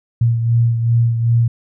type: beating tone pair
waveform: sine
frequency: 116.54 / 119.14 Hz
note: A#2 / A#2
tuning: 0 / +38 cents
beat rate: 2.6 Hz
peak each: -12 / -21 dBFS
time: 0.21-1.48 s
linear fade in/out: 5 ms
effects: none